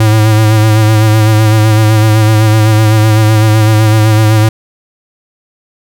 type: tone with vibrato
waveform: square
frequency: 108.6 Hz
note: A2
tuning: 22 cents flat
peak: -5 dBFS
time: 0-4.49 s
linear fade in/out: 5 ms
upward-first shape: sine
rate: 7.9 Hz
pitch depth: 35 cents each way
effects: none